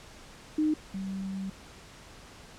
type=tone pair in turn; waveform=sine; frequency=307.6 / 192.77 Hz; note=D#4 / G3; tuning=-20 / -29 cents; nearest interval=minor sixth; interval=809 cents; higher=first; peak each=-23 / -32 dBFS; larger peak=first; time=0.58-0.74 / 0.94-1.5 s; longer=second; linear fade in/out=5 ms; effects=pink hiss -50 dBFS RMS until 2.58 s + low-pass 8000 Hz 12 dB/octave